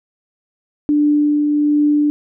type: tone with tremolo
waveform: sine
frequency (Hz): 295.4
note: D4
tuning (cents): +10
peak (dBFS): -10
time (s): 0.89-2.1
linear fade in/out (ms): 0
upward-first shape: triangle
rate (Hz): 1.3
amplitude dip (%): 30
effects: none